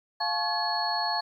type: tone cluster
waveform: sine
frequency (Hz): 703 / 865 / 1103 / 1697 / 4355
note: F5 / A5 / C#6 / G#6 / C#8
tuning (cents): +11 / -30 / -9 / +37 / -31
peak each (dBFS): -32 / -30 / -36 / -35 / -30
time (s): 0.2-1.21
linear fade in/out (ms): 10
effects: 10-bit